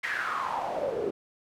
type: noise with band-pass filter sweep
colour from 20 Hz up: pink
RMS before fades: -31 dBFS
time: 0.03-1.11 s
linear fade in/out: 10 ms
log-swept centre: 2000 to 380 Hz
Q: 6
effects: none